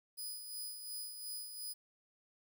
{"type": "tone with tremolo", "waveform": "10% pulse", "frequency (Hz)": 4978, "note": "D#8", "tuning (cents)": 0, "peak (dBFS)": -34, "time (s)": [0.17, 1.74], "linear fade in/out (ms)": 20, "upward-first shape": "sine", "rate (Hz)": 2.8, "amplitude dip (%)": 50, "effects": ["12-bit"]}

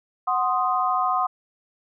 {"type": "chord", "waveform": "sine", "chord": "C diminished", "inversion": "second", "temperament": "equal", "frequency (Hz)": [740, 1046.5, 1244.5], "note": ["Gb5", "C6", "Eb6"], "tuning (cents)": [0, 0, 0], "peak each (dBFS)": -24, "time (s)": [0.27, 1.27], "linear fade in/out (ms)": 10, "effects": []}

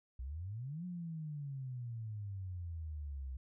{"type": "exponential two-way sweep", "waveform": "sine", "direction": "up then down", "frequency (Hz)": [59.2, 182.1, 63.8], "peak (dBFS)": -40, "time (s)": [0.19, 3.37], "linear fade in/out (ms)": 5, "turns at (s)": 0.85, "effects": []}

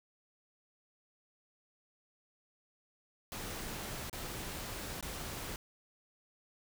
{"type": "noise with dropouts", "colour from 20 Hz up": "pink", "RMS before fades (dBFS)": -42, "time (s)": [3.32, 5.56], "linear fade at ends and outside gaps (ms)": 1, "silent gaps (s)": [[4.097, 4.129], [5.01, 5.026]], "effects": []}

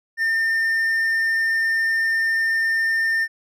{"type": "tone", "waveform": "triangle", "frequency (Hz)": 1807, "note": "A6", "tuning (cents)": 46, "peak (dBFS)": -16, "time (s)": [0.17, 3.28], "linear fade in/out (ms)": 50, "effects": []}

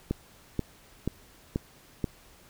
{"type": "click train", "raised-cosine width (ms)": 3, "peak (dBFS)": -14, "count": 5, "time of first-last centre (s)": [0.11, 2.042], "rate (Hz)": 2.07, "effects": ["pink hiss -56 dBFS RMS until 2.49 s"]}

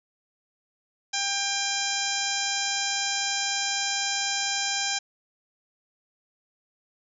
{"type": "harmonic tone with a mistuned harmonic", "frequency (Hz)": 796, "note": "G5", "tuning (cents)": 26, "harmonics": [1, 2, 3, 4, 5, 6, 7, 8, 9], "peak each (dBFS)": [-34, -34, -34, -34, -34, -34, -34, -34, -34], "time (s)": [1.13, 4.99], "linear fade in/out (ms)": 10, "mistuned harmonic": 6, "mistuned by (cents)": 81, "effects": []}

